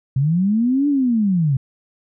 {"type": "linear two-way sweep", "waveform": "sine", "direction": "up then down", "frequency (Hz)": [127.1, 293.7, 127.1], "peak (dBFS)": -14, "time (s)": [0.16, 1.57], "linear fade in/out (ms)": 5, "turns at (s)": 0.88, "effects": []}